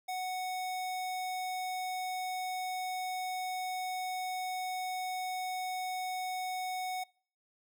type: tone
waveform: square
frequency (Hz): 740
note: F#5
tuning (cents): 0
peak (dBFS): -35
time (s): 0.08-7.04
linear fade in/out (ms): 10
effects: noise-tail reverb RT60 0.5 s tail -25 dB re dry